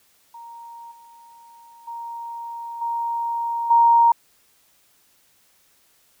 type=tone with level steps; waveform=sine; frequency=933 Hz; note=A#5; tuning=1 cent sharp; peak=-37 / -45 / -30 / -22 / -11 dBFS; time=0.34-4.12 s; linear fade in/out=5 ms; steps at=0.91 / 1.87 / 2.81 / 3.7 s; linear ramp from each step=10 ms; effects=white hiss -60 dBFS RMS until 6.2 s